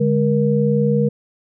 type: tone cluster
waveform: sine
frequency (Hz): 146.3 / 206.3 / 474.3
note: D3 / G#3 / A#4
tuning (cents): -6 / -11 / +30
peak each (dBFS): -18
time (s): 0-1.09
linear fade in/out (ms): 10
effects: none